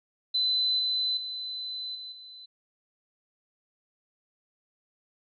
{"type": "tone with level steps", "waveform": "sine", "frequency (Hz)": 4024, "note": "B7", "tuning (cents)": 32, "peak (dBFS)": [-23, -25, -33, -38, -44], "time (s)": [0.34, 2.46], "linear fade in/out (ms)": 10, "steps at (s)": [0.79, 1.17, 1.95, 2.12], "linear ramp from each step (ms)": 2, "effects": []}